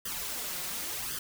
white noise with flanger, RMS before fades -36 dBFS, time 0.05-1.19 s, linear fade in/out 5 ms, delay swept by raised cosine 0.62 to 5.62 ms, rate 0.92 Hz, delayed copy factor +0.7, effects none

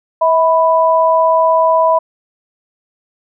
sine tone pair together, 646.2 / 990 Hz, E5 / B5, -35 / +4 cents, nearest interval perfect fifth, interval 739 cents, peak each -11 dBFS, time 0.21-1.99 s, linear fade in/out 10 ms, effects none

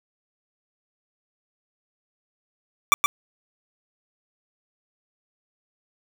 25% pulse tone with echo, 1165 Hz, D6, 14 cents flat, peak -8 dBFS, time 2.92-2.94 s, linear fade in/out 0 ms, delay 120 ms, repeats 1, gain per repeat -5 dB, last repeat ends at 3.06 s, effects none

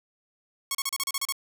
5% pulse tone bursts, 1100 Hz, C#6, 14 cents flat, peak -14 dBFS, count 9, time 0.71-1.324 s, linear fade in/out 2 ms, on 38 ms, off 34 ms, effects none

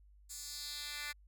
10% pulse tone with high-pass filter sweep, 293.7 Hz, D4, in tune, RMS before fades -44 dBFS, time 0.29-1.13 s, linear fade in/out 20 ms, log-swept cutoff 7300 to 2100 Hz, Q 1.9, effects added 50 Hz sine -59 dBFS peak until 1.27 s

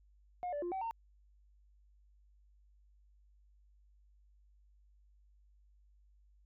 sine tone with pitch steps, 717 / 582 / 350.2 / 764 / 913 Hz, F5 / D5 / F4 / G5 / A#5, +45 / -16 / +5 / -45 / -36 cents, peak -34 dBFS, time 0.43-0.91 s, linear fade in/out 0 ms, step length 96 ms, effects tanh soft clip ceiling -34 dBFS + added 50 Hz sine -63 dBFS peak until 6.45 s

